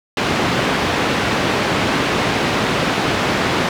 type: band-pass noise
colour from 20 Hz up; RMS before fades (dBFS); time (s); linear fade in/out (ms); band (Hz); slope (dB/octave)
pink; -18; 0.17-3.69; 2; 140 to 3400; 12
effects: none